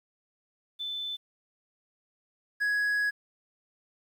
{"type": "tone pair in turn", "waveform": ["sine", "triangle"], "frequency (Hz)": [3520, 1669.9], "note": ["A7", "G#6"], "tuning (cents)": [0, 9], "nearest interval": "octave + minor second", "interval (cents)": 1291, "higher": "first", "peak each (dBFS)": [-32, -23], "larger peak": "second", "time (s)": [[0.79, 1.17], [2.6, 3.11]], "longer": "second", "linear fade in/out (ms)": 20, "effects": ["10-bit"]}